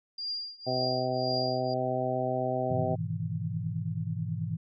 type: tone with tremolo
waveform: sine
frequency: 4795 Hz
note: D8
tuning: 35 cents sharp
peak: -30 dBFS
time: 0.18-1.74 s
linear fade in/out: 5 ms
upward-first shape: triangle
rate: 1.9 Hz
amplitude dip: 95%
type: harmonic tone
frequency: 127.8 Hz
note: C3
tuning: 40 cents flat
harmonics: 1 / 2 / 3 / 4 / 5 / 6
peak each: -35 / -36 / -36 / -36 / -31 / -34 dBFS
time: 0.66-2.96 s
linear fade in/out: 20 ms
type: chord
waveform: sine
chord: E major seventh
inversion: first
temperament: equal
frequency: 103.83 / 123.47 / 155.56 / 164.81 Hz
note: G#2 / B2 / D#3 / E3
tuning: 0 / 0 / 0 / 0 cents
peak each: -35 / -37 / -37 / -34 dBFS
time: 2.7-4.57 s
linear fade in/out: 10 ms
effects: none